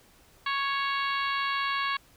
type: harmonic tone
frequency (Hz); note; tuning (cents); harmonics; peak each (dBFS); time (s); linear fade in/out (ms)
554.4; C#5; 0; 2 / 3 / 4 / 5 / 6 / 7 / 8; -29 / -33 / -35 / -37 / -39 / -40 / -41; 0.46-1.97; 5
effects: pink hiss -59 dBFS RMS until 2.16 s